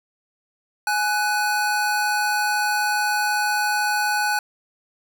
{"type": "tone pair together", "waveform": "square", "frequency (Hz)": [836, 1489.6], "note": ["G#5", "F#6"], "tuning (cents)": [11, 11], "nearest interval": "minor seventh", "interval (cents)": 1000, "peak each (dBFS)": -23, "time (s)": [0.87, 4.39], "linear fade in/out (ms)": 2, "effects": []}